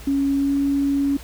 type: tone with pitch glide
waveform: sine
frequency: 277.2 to 279.8 Hz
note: C#4 to C#4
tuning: 0 to +16 cents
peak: -17 dBFS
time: 0.07-1.17 s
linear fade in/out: 5 ms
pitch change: +16 cents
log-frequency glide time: 0.36-0.52 s
effects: added 60 Hz sine -38 dBFS peak until 1.23 s + pink hiss -42 dBFS RMS until 1.23 s